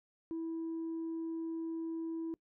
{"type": "tone", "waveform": "sine", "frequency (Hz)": 327.6, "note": "E4", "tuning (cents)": -11, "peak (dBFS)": -34, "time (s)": [0.31, 2.34], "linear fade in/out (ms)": 0, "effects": ["noise-tail reverb RT60 0.1 s tail -24 dB re dry", "tanh soft clip ceiling -34 dBFS"]}